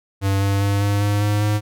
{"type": "tone with pitch steps", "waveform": "square", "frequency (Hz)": [98, 99.14, 100.29, 101.46, 102.63, 103.83, 105.03], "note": ["G2", "G2", "G2", "G#2", "G#2", "G#2", "G#2"], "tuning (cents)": [0, 20, 40, -40, -20, 0, 20], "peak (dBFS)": -17, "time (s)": [0.21, 1.61], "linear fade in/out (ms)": 50, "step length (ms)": 200, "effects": []}